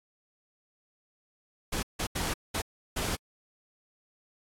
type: noise bursts at uneven times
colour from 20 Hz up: pink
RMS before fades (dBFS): -31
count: 5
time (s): 1.72-1.83 / 1.99-2.07 / 2.15-2.34 / 2.54-2.62 / 2.96-3.16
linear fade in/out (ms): 10
effects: low-pass 12000 Hz 12 dB/octave + AAC 64 kbps